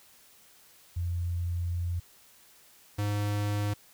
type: tone pair in turn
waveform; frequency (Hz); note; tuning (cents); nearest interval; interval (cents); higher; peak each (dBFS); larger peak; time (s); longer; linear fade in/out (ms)
sine / square; 86.8 / 103.22; F2 / G#2; -10 / -10; minor third; 300; second; -28; neither; 0.96-2 / 2.98-3.74; first; 10
effects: white hiss -58 dBFS RMS until 3.93 s